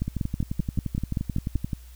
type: two click trains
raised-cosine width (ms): 5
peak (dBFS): -13 / -15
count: 9 / 20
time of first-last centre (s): 0.02-1.556 / 0.08-1.732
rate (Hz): 5.21 / 11.5
effects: added 60 Hz sine -43 dBFS peak until 1.95 s + white hiss -56 dBFS RMS until 1.95 s